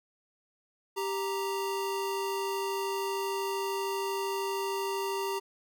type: tone pair together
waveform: square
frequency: 392 / 932.3 Hz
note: G4 / A#5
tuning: 0 / 0 cents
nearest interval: octave + minor third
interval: 1500 cents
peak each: -33 / -35 dBFS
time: 0.96-5.4 s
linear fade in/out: 20 ms
effects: none